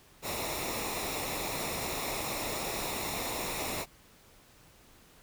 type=noise with comb filter; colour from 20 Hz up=pink; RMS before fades=-35 dBFS; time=0.22-3.86 s; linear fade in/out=50 ms; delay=0.64 ms; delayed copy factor=-0.65; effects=pink hiss -59 dBFS RMS until 5.22 s